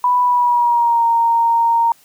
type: tone with pitch glide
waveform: sine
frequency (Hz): 987.8 to 927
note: B5 to A#5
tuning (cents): 0 to -10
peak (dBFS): -11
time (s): 0.04-1.92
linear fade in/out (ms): 2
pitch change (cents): -110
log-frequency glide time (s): 0.22-1.05
effects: white hiss -51 dBFS RMS until 2.04 s